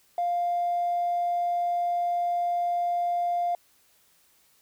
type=tone; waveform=triangle; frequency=700 Hz; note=F5; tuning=4 cents sharp; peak=-20 dBFS; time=0.18-3.55 s; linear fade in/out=2 ms; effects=tanh soft clip ceiling -21 dBFS + white hiss -63 dBFS RMS until 4.61 s